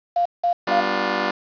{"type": "tone bursts", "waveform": "sine", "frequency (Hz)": 698.5, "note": "F5", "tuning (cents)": 0, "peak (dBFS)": -16, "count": 3, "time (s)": [0.16, 0.805], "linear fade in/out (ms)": 5, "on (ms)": 95, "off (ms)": 180}
{"type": "chord", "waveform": "10% pulse", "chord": "G dominant seventh", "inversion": "none", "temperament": "just", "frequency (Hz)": [196, 245, 294, 352.8], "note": ["G3", "B3", "D4", "F4"], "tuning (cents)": [0, -14, 2, 18], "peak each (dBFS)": [-19, -19, -20, -17], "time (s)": [0.67, 1.31], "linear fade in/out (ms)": 5}
{"effects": ["resampled to 11025 Hz", "7-bit"]}